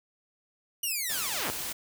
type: linear sweep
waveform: 5% pulse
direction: down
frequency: 2956 to 58.27 Hz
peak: -20 dBFS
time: 0.83-1.51 s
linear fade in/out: 5 ms
type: noise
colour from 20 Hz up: white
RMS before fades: -35 dBFS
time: 1.09-1.73 s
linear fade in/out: 10 ms
effects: none